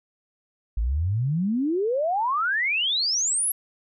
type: exponential sweep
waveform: sine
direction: up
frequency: 50.9 to 11590 Hz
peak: -21 dBFS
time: 0.77-3.52 s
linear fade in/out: 5 ms
effects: none